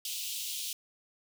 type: high-pass noise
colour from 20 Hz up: pink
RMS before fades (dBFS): -37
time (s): 0.05-0.73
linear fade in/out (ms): 2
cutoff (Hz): 2800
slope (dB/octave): 48
effects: none